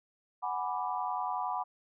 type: chord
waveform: sine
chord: G# half-diminished seventh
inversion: third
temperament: equal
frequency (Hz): 740 / 830.6 / 987.8 / 1174.7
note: F#5 / G#5 / B5 / D6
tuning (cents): 0 / 0 / 0 / 0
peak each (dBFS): -36 / -38 / -35 / -39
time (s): 0.42-1.64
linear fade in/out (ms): 20
effects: none